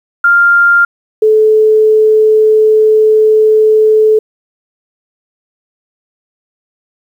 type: tone pair in turn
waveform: sine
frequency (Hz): 1396.9 / 433.3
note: F6 / A4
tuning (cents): 0 / -27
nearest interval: octave + minor sixth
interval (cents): 2027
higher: first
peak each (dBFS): -4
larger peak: neither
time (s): 0.24-0.85 / 1.22-4.19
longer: second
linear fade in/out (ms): 5
effects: 7-bit